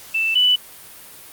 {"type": "tone pair in turn", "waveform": "sine", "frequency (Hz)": [2656, 2981], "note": ["E7", "F#7"], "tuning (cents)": [12, 12], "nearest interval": "major second", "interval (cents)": 200, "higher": "second", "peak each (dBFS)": [-17, -12], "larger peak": "second", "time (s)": [[0.14, 0.35], [0.35, 0.56]], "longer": "neither", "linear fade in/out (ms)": 10, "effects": ["white hiss -41 dBFS RMS until 1.32 s", "Opus 48 kbps"]}